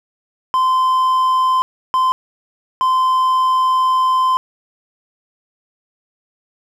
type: tone bursts at uneven times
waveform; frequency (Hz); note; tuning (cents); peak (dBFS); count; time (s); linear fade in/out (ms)
triangle; 1033; C6; -22; -10; 3; 0.54-1.62 / 1.94-2.12 / 2.81-4.37; 0
effects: none